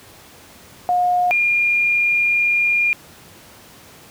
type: tone pair in turn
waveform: sine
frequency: 717 / 2412 Hz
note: F5 / D7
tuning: +45 / +46 cents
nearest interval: octave + major sixth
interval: 2101 cents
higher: second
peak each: -14 dBFS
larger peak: neither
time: 0.89-1.31 / 1.31-2.93 s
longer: second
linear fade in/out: 0 ms
effects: pink hiss -44 dBFS RMS until 4.1 s + high-pass 80 Hz 12 dB/octave